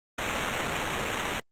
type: noise with sample-and-hold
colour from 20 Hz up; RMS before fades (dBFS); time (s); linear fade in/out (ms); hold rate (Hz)
violet; -30; 0.18-1.4; 5; 4900
effects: low-pass 10000 Hz 12 dB/octave + Opus 32 kbps